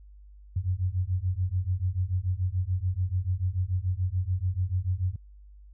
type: beating tone pair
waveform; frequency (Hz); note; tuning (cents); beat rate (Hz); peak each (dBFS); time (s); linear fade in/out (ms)
sine; 88.7 / 95.6; F2 / G2; +27 / -43; 6.9; -28; 0.56-5.16; 5
effects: added 50 Hz sine -47 dBFS peak until 5.73 s